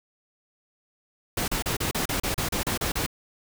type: noise bursts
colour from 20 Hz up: pink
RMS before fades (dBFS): -27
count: 12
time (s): 1.37-3.064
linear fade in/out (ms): 5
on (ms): 110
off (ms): 34
effects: none